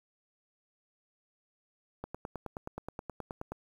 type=click train; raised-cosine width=1 ms; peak=-24 dBFS; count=15; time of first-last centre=2.04-3.52 s; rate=9.46 Hz; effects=9-bit